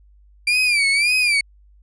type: tone with vibrato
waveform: 35% pulse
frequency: 2353 Hz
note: D7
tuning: 3 cents sharp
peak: -13 dBFS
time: 0.47-1.41 s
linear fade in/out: 5 ms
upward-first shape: sine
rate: 1.8 Hz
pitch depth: 120 cents each way
effects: added 50 Hz sine -48 dBFS peak until 1.82 s + resampled to 22050 Hz